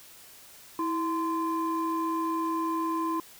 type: tone pair together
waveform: sine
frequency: 326.1 / 1034 Hz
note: E4 / C6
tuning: -19 / -21 cents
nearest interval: octave + minor sixth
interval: 1998 cents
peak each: -28 dBFS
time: 0.79-3.2 s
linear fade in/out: 2 ms
effects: tanh soft clip ceiling -21 dBFS + white hiss -51 dBFS RMS until 3.39 s